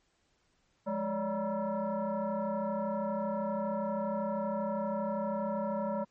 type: tone with frequency modulation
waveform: sine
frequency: 177.2 Hz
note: F3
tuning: 25 cents sharp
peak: -30 dBFS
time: 0.86-6.05 s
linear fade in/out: 20 ms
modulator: 387 Hz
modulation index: 2.1
effects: pink hiss -73 dBFS RMS until 6.1 s + MP3 32 kbps